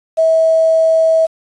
sine tone with quantisation, 647 Hz, E5, 32 cents flat, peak -8 dBFS, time 0.17-1.27 s, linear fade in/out 20 ms, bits 6, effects resampled to 22050 Hz

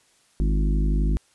harmonic tone with a mistuned harmonic, 51.8 Hz, G#1, 4 cents flat, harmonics 1 / 3 / 4 / 5 / 6 / 7, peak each -19 / -28 / -32 / -33 / -38 / -37 dBFS, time 0.4-1.17 s, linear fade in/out 0 ms, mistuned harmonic 7, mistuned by -62 cents, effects white hiss -61 dBFS RMS until 1.34 s + resampled to 24000 Hz

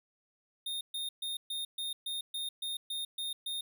square tone bursts, 3671 Hz, A#7, 27 cents flat, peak -35 dBFS, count 11, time 0.66-3.61 s, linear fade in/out 5 ms, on 150 ms, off 130 ms, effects none

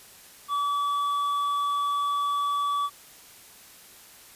triangle tone with hard clipping, 1147 Hz, D6, 41 cents flat, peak -25 dBFS, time 0.48-2.9 s, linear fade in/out 50 ms, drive 8 dB, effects white hiss -50 dBFS RMS until 4.35 s + resampled to 32000 Hz

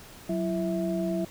sine tone cluster, 185.6 / 336.1 / 655 Hz, F#3 / E4 / E5, +6 / +34 / -11 cents, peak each -29 / -30 / -32 dBFS, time 0.29-1.25 s, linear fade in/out 5 ms, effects pink hiss -48 dBFS RMS until 1.3 s

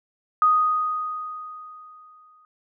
sine tone with exponential decay, 1244.5 Hz, D#6, in tune, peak -13 dBFS, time 0.42-2.45 s, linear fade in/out 1 ms, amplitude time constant 440 ms, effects none

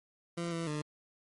20% pulse tone with pitch steps, 170.5 / 166.6 / 150.4 Hz, F3 / E3 / D3, -41 / +19 / +42 cents, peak -29 dBFS, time 0.37-0.82 s, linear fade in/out 10 ms, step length 150 ms, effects MP3 48 kbps

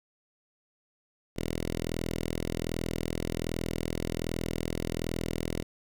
5% pulse tone with notch filter, 41.28 Hz, E1, 3 cents sharp, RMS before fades -33 dBFS, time 1.36-5.63 s, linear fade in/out 10 ms, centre 1200 Hz, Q 1.5, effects none

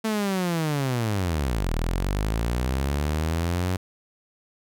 sawtooth linear two-way sweep, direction down then up, 223.5 to 38.03 to 93.6 Hz, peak -19 dBFS, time 0.04-3.77 s, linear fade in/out 10 ms, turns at 1.72 s, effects none

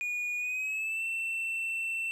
triangle tone with pitch glide, 2449 to 2686 Hz, D#7 to E7, -28 to +32 cents, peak -29 dBFS, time 0.01-2.11 s, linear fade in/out 0 ms, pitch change +160 cents, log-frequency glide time 0.38-1.04 s, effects none

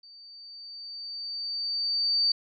sine tone with level ramp, 4605 Hz, D8, 35 cents flat, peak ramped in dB -48 to -20 dBFS, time 0.03-2.32 s, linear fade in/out 5 ms, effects none

